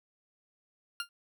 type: tone with exponential decay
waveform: 20% pulse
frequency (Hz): 1400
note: F6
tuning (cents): +4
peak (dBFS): -24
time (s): 1-1.09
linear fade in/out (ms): 1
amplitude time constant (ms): 18
effects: none